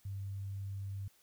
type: tone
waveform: sine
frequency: 98.3 Hz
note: G2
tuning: 5 cents sharp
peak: -38 dBFS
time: 0.05-1.08 s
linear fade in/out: 5 ms
effects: white hiss -68 dBFS RMS until 1.22 s